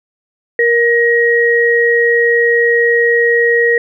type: tone pair together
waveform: sine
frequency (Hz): 469.6 / 1890.4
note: A#4 / A#6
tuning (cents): +13 / +24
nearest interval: 2 octaves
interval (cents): 2411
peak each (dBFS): -11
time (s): 0.59-3.78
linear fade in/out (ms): 2
effects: none